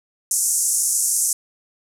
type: band-pass noise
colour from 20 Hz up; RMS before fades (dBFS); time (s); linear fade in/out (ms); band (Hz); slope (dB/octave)
white; -20; 0.31-1.33; 2; 6100 to 11000; 48
effects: none